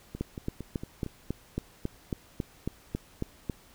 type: two click trains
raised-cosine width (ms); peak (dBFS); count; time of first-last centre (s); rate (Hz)
3; -24 / -17; 5 / 13; 0.15-1.063 / 0.21-3.498; 4.38 / 3.65
effects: pink hiss -57 dBFS RMS until 3.74 s